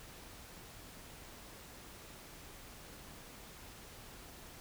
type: silence
effects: pink hiss -53 dBFS RMS until 4.6 s